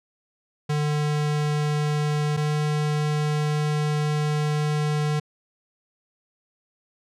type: tone pair in turn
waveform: square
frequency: 149.3 / 150.16 Hz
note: D3 / D3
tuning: +29 / +39 cents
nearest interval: unison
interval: 10 cents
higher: second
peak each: -22 dBFS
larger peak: neither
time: 0.69-2.37 / 2.37-5.2 s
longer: second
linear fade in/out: 10 ms
effects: low-pass 8000 Hz 12 dB/octave